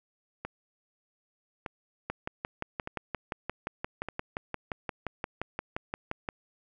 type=two click trains; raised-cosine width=0.5 ms; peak=-17 / -20 dBFS; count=25 / 4; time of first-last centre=2.1-6.288 / 0.45-4.086 s; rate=5.73 / 0.825 Hz; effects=none